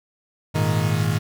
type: chord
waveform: 40% pulse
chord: Ab suspended second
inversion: none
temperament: equal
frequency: 103.83 / 116.54 / 155.56 Hz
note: Ab2 / Bb2 / Eb3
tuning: 0 / 0 / 0 cents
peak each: -22 / -24 / -21 dBFS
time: 0.54-1.19 s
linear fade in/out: 20 ms
effects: none